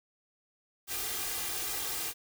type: noise with comb filter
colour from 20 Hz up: white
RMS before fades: -35 dBFS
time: 0.87-2.14 s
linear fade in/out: 50 ms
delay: 2.5 ms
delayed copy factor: +0.65
effects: none